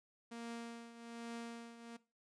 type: tone with tremolo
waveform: sawtooth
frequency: 233.1 Hz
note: A#3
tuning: in tune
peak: -39 dBFS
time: 0.31-1.97 s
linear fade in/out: 10 ms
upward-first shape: triangle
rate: 1.2 Hz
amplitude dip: 75%
effects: noise-tail reverb RT60 0.3 s tail -18 dB re dry + resampled to 22050 Hz